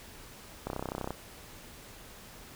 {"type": "click train", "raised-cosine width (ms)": 1, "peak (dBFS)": -20, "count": 15, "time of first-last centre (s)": [0.67, 1.106], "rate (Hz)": 32.1, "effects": ["pink hiss -50 dBFS RMS until 2.55 s"]}